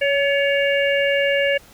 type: harmonic tone with a mistuned harmonic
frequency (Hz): 560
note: C#5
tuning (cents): +18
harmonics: 1 / 3 / 4 / 5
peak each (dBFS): -18 / -23 / -24 / -25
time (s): 0.01-1.58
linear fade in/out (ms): 10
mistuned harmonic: 3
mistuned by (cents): +33
effects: pink hiss -48 dBFS RMS until 1.73 s